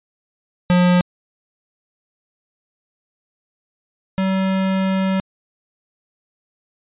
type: tone pair in turn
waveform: square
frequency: 178.7 / 190.6 Hz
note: F3 / G3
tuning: +40 / -48 cents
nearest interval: minor second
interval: 112 cents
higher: second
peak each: -12 / -17 dBFS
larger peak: first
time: 0.7-1.01 / 4.18-5.2 s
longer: second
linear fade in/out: 0 ms
effects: resampled to 8000 Hz